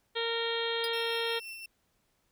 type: harmonic tone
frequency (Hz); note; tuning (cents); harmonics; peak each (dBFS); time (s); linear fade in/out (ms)
461.7; A#4; -17; 1 / 2 / 3 / 4 / 5 / 6 / 7 / 8 / 9; -33 / -40 / -41 / -39 / -43 / -45 / -36 / -39 / -44; 0.15-1.4; 20
type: tone with exponential decay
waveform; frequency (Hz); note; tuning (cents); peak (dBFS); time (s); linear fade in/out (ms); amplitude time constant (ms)
sawtooth; 4931; D#8; -16; -29; 0.84-0.91; 1; 15
type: tone with tremolo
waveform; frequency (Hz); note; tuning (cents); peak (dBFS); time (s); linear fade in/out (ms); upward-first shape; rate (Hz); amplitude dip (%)
35% pulse; 2695; E7; +38; -38; 0.93-1.66; 5; sine; 5.7; 35
effects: pink hiss -74 dBFS RMS until 2.31 s